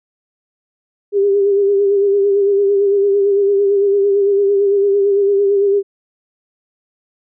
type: tone with vibrato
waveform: sine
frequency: 400 Hz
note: G4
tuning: 35 cents sharp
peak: -10 dBFS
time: 1.12-5.83 s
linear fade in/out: 50 ms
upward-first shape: sine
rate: 8.9 Hz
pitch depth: 38 cents each way
effects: none